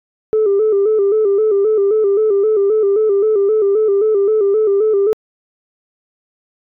sine tone with vibrato, 415.3 Hz, G#4, in tune, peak -9 dBFS, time 0.33-5.13 s, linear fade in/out 0 ms, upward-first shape square, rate 3.8 Hz, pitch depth 78 cents each way, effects tanh soft clip ceiling -7 dBFS

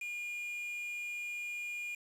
triangle tone with quantisation, 2425 Hz, D#7, 45 cents flat, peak -36 dBFS, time 0.01-1.95 s, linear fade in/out 5 ms, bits 8, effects low-pass 12000 Hz 12 dB/octave

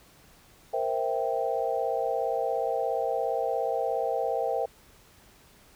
sine chord, C dominant seventh, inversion third, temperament equal, 466.2 / 523.3 / 659.3 / 784 Hz, Bb4 / C5 / E5 / G5, 0 / 0 / 0 / 0 cents, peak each -31 dBFS, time 0.73-4.66 s, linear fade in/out 10 ms, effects pink hiss -57 dBFS RMS until 5.75 s

